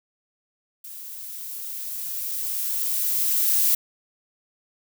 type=noise with level ramp; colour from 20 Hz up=violet; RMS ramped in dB=-39 to -19 dBFS; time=0.84-3.75 s; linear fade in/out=5 ms; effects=none